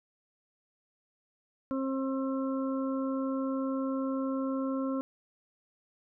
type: harmonic tone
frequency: 266.9 Hz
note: C4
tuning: 35 cents sharp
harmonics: 1 / 2 / 4 / 5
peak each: -30 / -36 / -42 / -44 dBFS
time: 1.71-5.01 s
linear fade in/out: 0 ms
effects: none